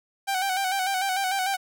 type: tone with vibrato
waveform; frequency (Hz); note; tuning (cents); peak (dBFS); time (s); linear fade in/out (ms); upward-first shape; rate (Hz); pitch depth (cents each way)
sawtooth; 765; G5; -42; -20; 0.27-1.57; 20; square; 6.7; 50
effects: none